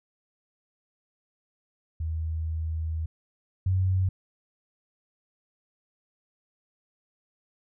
sine tone pair in turn, 80 / 93.51 Hz, D#2 / F#2, +49 / +19 cents, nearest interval minor third, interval 270 cents, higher second, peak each -27 / -21 dBFS, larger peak second, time 2-3.06 / 3.66-4.09 s, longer first, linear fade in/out 5 ms, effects none

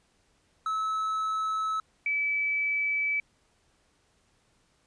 triangle / sine tone pair in turn, 1298 / 2301 Hz, E6 / D7, -27 / -36 cents, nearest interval minor seventh, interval 991 cents, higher second, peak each -25 dBFS, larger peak neither, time 0.66-1.8 / 2.06-3.2 s, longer neither, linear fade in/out 2 ms, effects pink hiss -68 dBFS RMS until 4.86 s + resampled to 22050 Hz

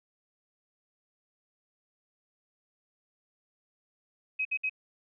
sine tone bursts, 2536 Hz, D#7, 32 cents sharp, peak -27 dBFS, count 3, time 4.39-4.696 s, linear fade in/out 10 ms, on 62 ms, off 60 ms, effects none

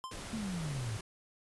square tone with exponential decay, 1043 Hz, C6, 6 cents flat, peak -37 dBFS, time 0.04-0.25 s, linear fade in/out 0 ms, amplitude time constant 44 ms
pink noise, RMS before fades -44 dBFS, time 0.11-1.01 s, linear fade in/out 5 ms
sine exponential sweep, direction down, 232 to 103.83 Hz, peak -35 dBFS, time 0.33-0.97 s, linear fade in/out 0 ms
effects resampled to 24000 Hz

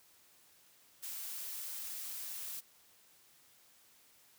blue noise, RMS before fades -43 dBFS, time 1.02-2.61 s, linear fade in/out 20 ms, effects white hiss -65 dBFS RMS until 4.38 s + high-pass 60 Hz 12 dB/octave

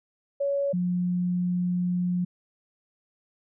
sine tone pair in turn, 561 / 178.5 Hz, C#5 / F3, +21 / +38 cents, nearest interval octave + minor sixth, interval 1983 cents, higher first, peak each -23 / -23 dBFS, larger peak neither, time 0.4-0.73 / 0.73-2.25 s, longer second, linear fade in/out 10 ms, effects none

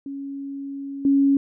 sine tone with level steps, 277.2 Hz, C#4, in tune, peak -29 / -14 dBFS, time 0.06-1.37 s, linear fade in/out 2 ms, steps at 1.05 s, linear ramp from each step 2 ms, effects none

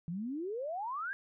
sine exponential sweep, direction up, 159.9 to 1661.2 Hz, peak -35 dBFS, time 0.08-1.13 s, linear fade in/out 0 ms, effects none

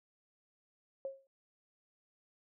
sine tone with exponential decay, 541 Hz, C#5, 42 cents flat, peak -34 dBFS, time 1.05-1.27 s, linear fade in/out 1 ms, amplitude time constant 46 ms, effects none

